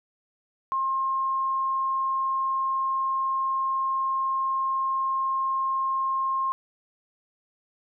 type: tone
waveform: sine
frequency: 1066 Hz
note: C6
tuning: 32 cents sharp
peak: -23 dBFS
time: 0.72-6.52 s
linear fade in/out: 0 ms
effects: none